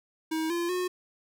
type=tone with pitch steps; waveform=square; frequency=318.6 / 343.7 / 362.7 Hz; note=D#4 / F4 / F#4; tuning=+41 / -28 / -34 cents; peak=-28 dBFS; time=0.31-0.88 s; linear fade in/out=10 ms; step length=190 ms; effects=none